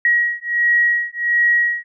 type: beating tone pair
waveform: sine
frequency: 1902 / 1903.4 Hz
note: A#6 / A#6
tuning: +34 / +36 cents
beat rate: 1.4 Hz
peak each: -17 / -17 dBFS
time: 0.05-1.84 s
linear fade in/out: 2 ms
effects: none